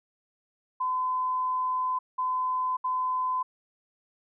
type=tone bursts at uneven times; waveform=sine; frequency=1018 Hz; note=C6; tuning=48 cents flat; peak=-25 dBFS; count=3; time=0.8-1.99 / 2.18-2.77 / 2.84-3.43 s; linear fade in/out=10 ms; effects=none